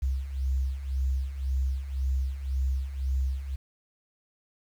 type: beating tone pair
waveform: sine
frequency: 64.8 / 66.7 Hz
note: C2 / C2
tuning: -16 / +34 cents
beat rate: 1.9 Hz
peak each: -32 / -27 dBFS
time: 0.02-3.56 s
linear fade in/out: 10 ms
effects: 9-bit